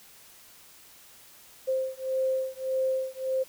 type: beating tone pair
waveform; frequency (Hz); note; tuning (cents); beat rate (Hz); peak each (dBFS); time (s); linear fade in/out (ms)
sine; 523.3 / 525; C5 / C5; 0 / +6; 1.7; -29; 1.67-3.44; 20
effects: white hiss -53 dBFS RMS until 3.48 s